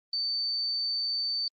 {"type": "tone", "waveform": "sine", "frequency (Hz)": 4559, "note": "C#8", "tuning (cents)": 48, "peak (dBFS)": -27, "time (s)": [0.13, 1.48], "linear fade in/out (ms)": 2, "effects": ["Opus 32 kbps"]}